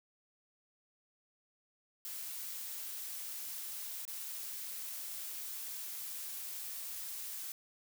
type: noise with dropouts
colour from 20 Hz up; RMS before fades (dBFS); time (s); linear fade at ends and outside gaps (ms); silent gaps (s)
blue; -43; 2.05-7.52; 0; 4.052-4.078
effects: none